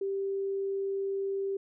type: tone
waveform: sine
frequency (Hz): 392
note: G4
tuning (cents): 0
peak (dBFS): -29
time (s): 0.01-1.57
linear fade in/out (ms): 5
effects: none